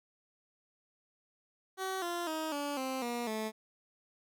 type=tone with pitch steps; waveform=15% pulse; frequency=379.7 / 346.2 / 315.6 / 287.8 / 262.4 / 239.2 / 218.1 Hz; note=F#4 / F4 / D#4 / D4 / C4 / A#3 / A3; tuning=+45 / -15 / +25 / -35 / +5 / +45 / -15 cents; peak=-28 dBFS; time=1.77-3.52 s; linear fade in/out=50 ms; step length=250 ms; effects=none